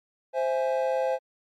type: chord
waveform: triangle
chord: C augmented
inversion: none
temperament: equal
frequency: 523.3 / 659.3 / 830.6 Hz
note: C5 / E5 / G#5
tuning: 0 / 0 / 0 cents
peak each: -23 / -28 / -29 dBFS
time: 0.33-1.19 s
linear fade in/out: 50 ms
effects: MP3 96 kbps